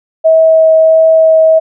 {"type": "tone with vibrato", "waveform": "sine", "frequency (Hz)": 642, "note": "E5", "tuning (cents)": -46, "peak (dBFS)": -3, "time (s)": [0.24, 1.6], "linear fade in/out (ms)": 20, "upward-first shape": "triangle", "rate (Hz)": 1.5, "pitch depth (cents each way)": 8, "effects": []}